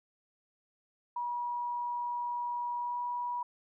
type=tone with pitch glide; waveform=sine; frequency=964 to 970.7 Hz; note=B5 to B5; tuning=-42 to -30 cents; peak=-32 dBFS; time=1.16-3.43 s; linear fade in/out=5 ms; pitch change=+12 cents; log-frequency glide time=2.78-2.99 s; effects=none